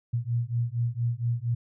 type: beating tone pair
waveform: sine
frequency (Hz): 116.54 / 120.84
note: A#2 / B2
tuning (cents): 0 / -37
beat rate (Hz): 4.3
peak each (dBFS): -28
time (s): 0.13-1.55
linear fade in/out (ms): 10
effects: none